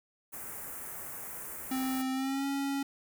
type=band-stop noise; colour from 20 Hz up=white; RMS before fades=-42 dBFS; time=0.32-2.03 s; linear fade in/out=20 ms; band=2000 to 8000 Hz; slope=24 dB/octave
type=tone with pitch glide; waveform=square; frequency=261.6 to 277 Hz; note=C4 to C#4; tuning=0 to -1 cents; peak=-31 dBFS; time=1.71-2.83 s; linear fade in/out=5 ms; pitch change=+99 cents; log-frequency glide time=2.12-2.46 s
effects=none